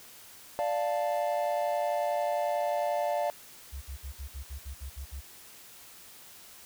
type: chord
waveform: triangle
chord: D minor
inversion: none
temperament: equal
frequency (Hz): 587.3 / 698.5 / 880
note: D5 / F5 / A5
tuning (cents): 0 / 0 / 0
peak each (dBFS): -28 / -29 / -33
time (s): 0.59-3.3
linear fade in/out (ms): 0
type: tone bursts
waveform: sine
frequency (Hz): 68.2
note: C#2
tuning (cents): -28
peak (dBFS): -36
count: 10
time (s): 3.72-5.212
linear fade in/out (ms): 20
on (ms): 97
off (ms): 58
effects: white hiss -51 dBFS RMS until 6.65 s